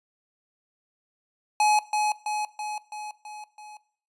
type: tone with echo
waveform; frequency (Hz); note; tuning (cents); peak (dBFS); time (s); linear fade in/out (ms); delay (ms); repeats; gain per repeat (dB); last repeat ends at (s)
square; 845; G#5; +30; -19; 1.6-1.79; 2; 330; 6; -4; 3.77
effects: noise-tail reverb RT60 0.5 s tail -18 dB re dry + resampled to 24000 Hz